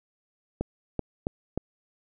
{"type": "clicks", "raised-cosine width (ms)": 2, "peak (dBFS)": -14, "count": 4, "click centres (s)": [0.61, 0.993, 1.269, 1.576], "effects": []}